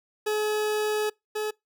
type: tone pair in turn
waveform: 40% pulse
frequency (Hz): 425.1 / 426.8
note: G#4 / G#4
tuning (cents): +40 / +47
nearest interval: unison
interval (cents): 7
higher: second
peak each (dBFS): -23 / -26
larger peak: first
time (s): 0.26-1.1 / 1.35-1.51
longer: first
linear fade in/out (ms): 10
effects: noise-tail reverb RT60 0.2 s tail -26 dB re dry